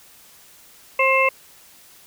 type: harmonic tone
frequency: 531 Hz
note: C5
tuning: 25 cents sharp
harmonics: 1 / 2 / 4 / 5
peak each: -20 / -20 / -20 / -20 dBFS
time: 0.99-1.29 s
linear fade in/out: 5 ms
effects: white hiss -49 dBFS RMS until 2.06 s